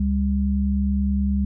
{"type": "tone pair together", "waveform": "sine", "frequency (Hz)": [70.4, 200.1], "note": ["C#2", "G3"], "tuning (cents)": [27, 36], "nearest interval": "octave + tritone", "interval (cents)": 1809, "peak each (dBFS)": -21, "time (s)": [0, 1.45], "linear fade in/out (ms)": 5, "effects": []}